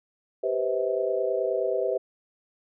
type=chord; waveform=sine; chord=C major seventh; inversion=second; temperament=equal with one note detuned; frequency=392 / 493.9 / 523.3 / 643.8 Hz; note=G4 / B4 / C5 / E5; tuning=0 / 0 / 0 / -41 cents; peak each=-29 dBFS; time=0.43-1.98 s; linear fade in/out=10 ms; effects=none